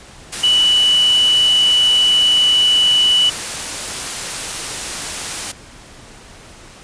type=tone in noise; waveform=sine; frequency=2960 Hz; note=F#7; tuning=in tune; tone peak=-10 dBFS; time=0.43-3.3 s; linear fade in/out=10 ms; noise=white; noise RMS=-24 dBFS; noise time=0.32-5.52 s; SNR=+11 dB; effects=pink hiss -40 dBFS RMS until 6.83 s + resampled to 22050 Hz